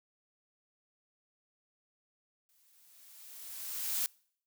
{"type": "noise with exponential growth", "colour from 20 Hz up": "blue", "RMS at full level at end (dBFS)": -31, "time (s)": [2.49, 4.06], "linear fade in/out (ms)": 0, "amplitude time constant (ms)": 340, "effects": ["noise-tail reverb RT60 0.6 s tail -26 dB re dry"]}